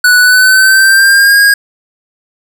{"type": "tone with pitch glide", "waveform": "square", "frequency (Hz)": [1480, 1632.7], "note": ["F#6", "G#6"], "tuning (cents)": [0, -30], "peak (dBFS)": -4, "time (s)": [0.04, 1.54], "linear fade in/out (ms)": 5, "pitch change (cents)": 170, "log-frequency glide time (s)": [0.19, 1.4], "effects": []}